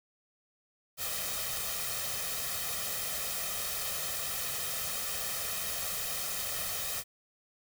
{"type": "noise with comb filter", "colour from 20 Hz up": "white", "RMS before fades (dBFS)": -35, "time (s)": [0.97, 7.04], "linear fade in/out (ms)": 50, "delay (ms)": 1.6, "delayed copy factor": 0.7, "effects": []}